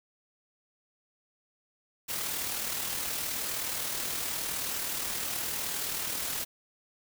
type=noise with amplitude modulation; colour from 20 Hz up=white; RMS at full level=-32 dBFS; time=2.08-6.45 s; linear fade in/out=20 ms; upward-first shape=sine; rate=39.1 Hz; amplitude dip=35%; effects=none